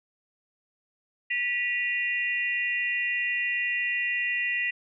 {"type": "tone cluster", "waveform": "sine", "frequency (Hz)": [1951, 2454, 2763], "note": ["B6", "D#7", "F7"], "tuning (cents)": [-22, -25, -19], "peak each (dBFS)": [-27, -32, -31], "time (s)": [1.3, 4.71], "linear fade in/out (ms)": 10, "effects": []}